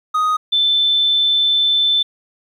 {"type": "tone pair in turn", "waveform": ["triangle", "sine"], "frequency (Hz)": [1248, 3530], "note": ["D#6", "A7"], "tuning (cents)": [5, 5], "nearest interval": "octave + tritone", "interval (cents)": 1800, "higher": "second", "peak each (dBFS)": -12, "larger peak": "neither", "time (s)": [[0.14, 0.37], [0.52, 2.03]], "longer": "second", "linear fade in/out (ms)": 10, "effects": ["9-bit"]}